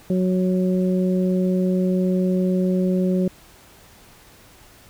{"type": "harmonic tone", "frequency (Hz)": 184.2, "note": "F#3", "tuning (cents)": -7, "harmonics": [1, 2, 3], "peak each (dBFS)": [-18, -24, -28], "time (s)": [0.1, 3.28], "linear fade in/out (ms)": 2, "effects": ["pink hiss -49 dBFS RMS until 4.89 s"]}